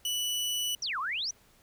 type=tone; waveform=sawtooth; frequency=2960 Hz; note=F#7; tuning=in tune; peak=-26 dBFS; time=0.05-0.75 s; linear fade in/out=2 ms
type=exponential two-way sweep; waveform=sine; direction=down then up; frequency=6200 to 1003 to 6200 Hz; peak=-30 dBFS; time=0.82-1.31 s; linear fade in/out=5 ms; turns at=0.99 s
effects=pink hiss -62 dBFS RMS until 1.62 s